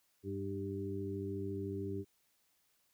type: harmonic tone with a mistuned harmonic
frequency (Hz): 98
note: G2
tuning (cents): 0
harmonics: 1 / 2 / 3 / 4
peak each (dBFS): -42 / -45 / -43 / -41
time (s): 0.23-2.05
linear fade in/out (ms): 50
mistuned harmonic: 3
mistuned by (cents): +24
effects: white hiss -75 dBFS RMS until 2.93 s